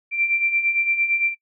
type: beating tone pair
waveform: sine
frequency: 2349 / 2357.8 Hz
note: D7 / D7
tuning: 0 / +6 cents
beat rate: 8.8 Hz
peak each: -26 / -19 dBFS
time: 0.11-1.35 s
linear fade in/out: 50 ms
effects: noise-tail reverb RT60 0.1 s tail -23 dB re dry